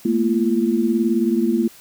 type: tone cluster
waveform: sine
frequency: 219.1 / 237.8 / 341 Hz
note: A3 / A#3 / F4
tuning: -7 / +35 / -41 cents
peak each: -20 dBFS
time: 0.05-1.68 s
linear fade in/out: 5 ms
effects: white hiss -46 dBFS RMS until 1.8 s